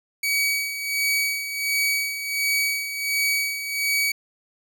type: tone with tremolo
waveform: sawtooth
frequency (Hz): 2267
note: C#7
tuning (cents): +38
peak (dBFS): -16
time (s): 0.23-4.12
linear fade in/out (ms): 5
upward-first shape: sine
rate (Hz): 1.4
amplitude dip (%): 65
effects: none